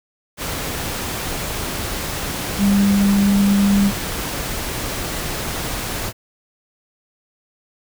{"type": "tone in noise", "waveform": "sine", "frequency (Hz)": 200, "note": "G3", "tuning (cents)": 35, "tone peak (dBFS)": -12, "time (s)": [2.58, 3.92], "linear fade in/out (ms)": 50, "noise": "pink", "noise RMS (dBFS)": -25, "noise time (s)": [0.37, 6.13], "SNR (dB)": 10, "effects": []}